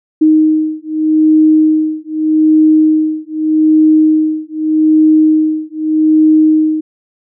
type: beating tone pair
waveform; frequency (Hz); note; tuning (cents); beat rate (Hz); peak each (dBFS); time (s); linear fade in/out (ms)
sine; 311.1 / 311.92; D#4 / D#4; 0 / +4; 0.82; -10; 0.21-6.81; 10
effects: none